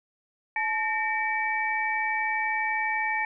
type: tone cluster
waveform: sine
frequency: 864 / 1824 / 2296 Hz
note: A5 / A#6 / D7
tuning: -32 / -38 / -40 cents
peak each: -29 dBFS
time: 0.56-3.25 s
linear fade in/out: 2 ms
effects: none